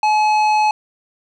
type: tone with tanh clipping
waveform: triangle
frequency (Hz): 853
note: G#5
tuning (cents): +46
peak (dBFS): -14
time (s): 0.03-0.71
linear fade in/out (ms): 2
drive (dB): 16
effects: none